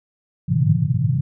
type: band-pass noise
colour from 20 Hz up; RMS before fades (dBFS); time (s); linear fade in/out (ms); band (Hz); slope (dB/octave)
white; -18; 0.48-1.21; 10; 100 to 170; 96
effects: none